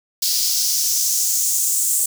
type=noise with high-pass filter sweep; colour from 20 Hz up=white; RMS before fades=-19 dBFS; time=0.22-2.06 s; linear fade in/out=5 ms; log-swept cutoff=4700 to 8000 Hz; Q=3; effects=none